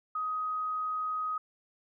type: tone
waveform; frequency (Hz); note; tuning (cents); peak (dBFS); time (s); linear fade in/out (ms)
sine; 1256; D#6; +16; -30; 0.15-1.38; 5
effects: none